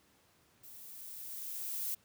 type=noise with level ramp; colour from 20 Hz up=violet; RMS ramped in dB=-53 to -36 dBFS; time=0.63-1.95 s; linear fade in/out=10 ms; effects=pink hiss -68 dBFS RMS until 2.04 s + high-pass 80 Hz 12 dB/octave